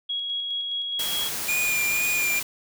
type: tone with tremolo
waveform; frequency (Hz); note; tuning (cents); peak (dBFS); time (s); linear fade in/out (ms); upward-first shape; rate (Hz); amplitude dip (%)
sine; 3315; G#7; -4; -25; 0.09-1.29; 10; square; 4.8; 25
type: noise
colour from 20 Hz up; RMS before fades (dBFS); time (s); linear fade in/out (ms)
white; -30; 0.99-2.43; 5
type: tone with vibrato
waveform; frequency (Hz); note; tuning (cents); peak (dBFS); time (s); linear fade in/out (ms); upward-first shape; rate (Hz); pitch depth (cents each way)
square; 2421; D#7; -48; -23; 1.48-2.4; 10; sine; 2.1; 28
effects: none